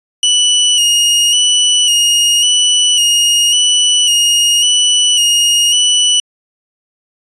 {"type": "tone with vibrato", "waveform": "sawtooth", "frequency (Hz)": 2914, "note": "F#7", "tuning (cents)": -27, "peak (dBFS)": -5, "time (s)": [0.23, 6.2], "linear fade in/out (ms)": 2, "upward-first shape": "square", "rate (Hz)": 0.91, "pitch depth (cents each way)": 30, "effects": ["resampled to 24000 Hz"]}